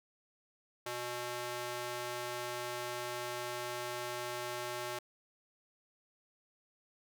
square tone with high-pass filter, 121.9 Hz, B2, 22 cents flat, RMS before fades -40 dBFS, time 0.86-4.99 s, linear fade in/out 5 ms, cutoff 510 Hz, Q 0.73, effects none

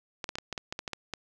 clicks, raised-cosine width 0.2 ms, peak -17 dBFS, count 11, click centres 0.242 / 0.291 / 0.355 / 0.385 / 0.527 / 0.578 / 0.725 / 0.791 / 0.878 / 0.933 / 1.137 s, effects none

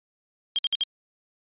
sine tone bursts, 3204 Hz, G7, 37 cents sharp, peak -21 dBFS, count 4, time 0.56-0.835 s, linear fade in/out 0 ms, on 26 ms, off 57 ms, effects resampled to 8000 Hz

